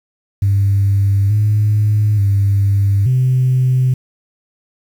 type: tone with pitch steps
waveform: sine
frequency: 99.4 / 105.6 / 99.8 / 128.3 Hz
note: G2 / G#2 / G2 / C3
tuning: +25 / +29 / +32 / -34 cents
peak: -9 dBFS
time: 0.42-3.94 s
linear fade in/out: 5 ms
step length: 880 ms
effects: tanh soft clip ceiling -6 dBFS + 7-bit